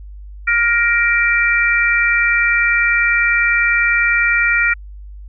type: harmonic tone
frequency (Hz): 470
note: A#4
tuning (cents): +14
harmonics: 3 / 4 / 5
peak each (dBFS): -16 / -16 / -16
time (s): 0.47-4.74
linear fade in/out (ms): 10
effects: added 50 Hz sine -31 dBFS peak until 5.28 s